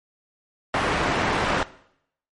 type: low-pass noise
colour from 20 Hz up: white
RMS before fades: -23 dBFS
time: 0.74-1.63 s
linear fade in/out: 2 ms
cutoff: 1500 Hz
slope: 12 dB/octave
effects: noise-tail reverb RT60 0.7 s tail -18 dB re dry + MP3 48 kbps